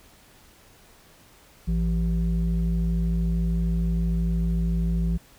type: tone pair together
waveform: sine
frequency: 56.54 / 169.6 Hz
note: A1 / E3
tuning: +48 / +50 cents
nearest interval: octave + perfect fifth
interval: 1902 cents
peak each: -21 / -22 dBFS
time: 1.67-5.18 s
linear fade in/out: 20 ms
effects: tanh soft clip ceiling -19 dBFS + pink hiss -54 dBFS RMS until 5.38 s